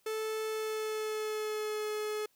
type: tone with pitch glide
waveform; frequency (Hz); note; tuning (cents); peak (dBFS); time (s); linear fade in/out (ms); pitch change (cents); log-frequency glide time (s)
45% pulse; 437 to 425.5; A4 to G#4; -12 to +42; -33; 0.06-2.26; 5; -46; 0.47-1.88
effects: white hiss -71 dBFS RMS until 2.35 s